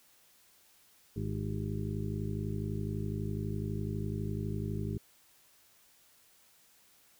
harmonic tone with a mistuned harmonic, 52 Hz, G#1, 3 cents sharp, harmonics 1 / 2 / 3 / 4 / 6 / 7 / 8, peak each -42 / -36 / -39 / -40 / -44 / -49 / -44 dBFS, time 1.16-4.98 s, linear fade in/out 5 ms, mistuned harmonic 8, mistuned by -69 cents, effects white hiss -64 dBFS RMS until 7.19 s

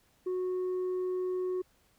sine tone, 367.1 Hz, F#4, 14 cents flat, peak -27 dBFS, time 0.26-1.62 s, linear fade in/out 10 ms, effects tanh soft clip ceiling -29 dBFS + pink hiss -68 dBFS RMS until 1.98 s

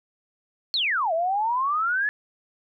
sine exponential two-way sweep, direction down then up, 4435 to 635 to 1739 Hz, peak -21 dBFS, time 0.74-2.09 s, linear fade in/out 0 ms, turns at 1.13 s, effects none

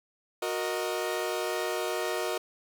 sawtooth chord, D# minor, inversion first, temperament equal with one note detuned, 366.4 / 466.2 / 622.3 Hz, F#4 / A#4 / D#5, -17 / 0 / 0 cents, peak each -29 / -30 / -30 dBFS, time 0.42-2.38 s, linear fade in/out 5 ms, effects none

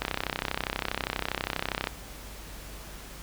click train, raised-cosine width 0.3 ms, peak -11 dBFS, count 61, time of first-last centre 0.02-1.872 s, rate 32.4 Hz, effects added 50 Hz sine -44 dBFS peak until 3.22 s + pink hiss -45 dBFS RMS until 3.22 s

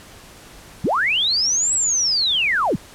sine linear two-way sweep, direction up then down, 103.83 to 7900 to 103.83 Hz, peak -16 dBFS, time 0.84-2.76 s, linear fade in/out 5 ms, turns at 1.74 s, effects pink hiss -43 dBFS RMS until 2.94 s + low-pass 12000 Hz 12 dB/octave

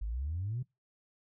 sine exponential sweep, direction up, 48.59 to 132.4 Hz, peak -32 dBFS, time 0.01-0.63 s, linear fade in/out 10 ms, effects noise-tail reverb RT60 0.2 s tail -22 dB re dry + tanh soft clip ceiling -28 dBFS

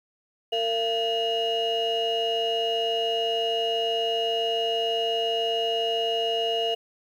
sine tone cluster, 456.1 / 682 / 2871 Hz, A#4 / F5 / F7, -38 / -41 / +47 cents, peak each -26 dBFS, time 0.52-6.75 s, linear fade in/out 10 ms, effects tanh soft clip ceiling -18 dBFS + 9-bit

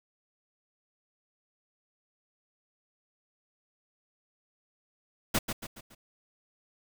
pink noise with echo, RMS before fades -26 dBFS, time 5.34-5.39 s, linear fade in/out 10 ms, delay 140 ms, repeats 4, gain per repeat -7 dB, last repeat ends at 5.95 s, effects none

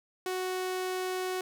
sawtooth tone, 370 Hz, F#4, in tune, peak -27 dBFS, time 0.26-1.41 s, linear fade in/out 2 ms, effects none

